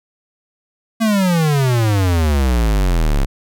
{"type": "exponential sweep", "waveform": "square", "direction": "down", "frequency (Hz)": [230, 32.64], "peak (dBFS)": -13, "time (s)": [1, 3.26], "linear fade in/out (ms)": 20, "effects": []}